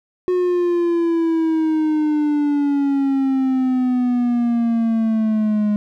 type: exponential sweep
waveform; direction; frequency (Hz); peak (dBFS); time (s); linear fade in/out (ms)
triangle; down; 364.6 to 207.7; -13; 0.28-5.76; 0
effects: none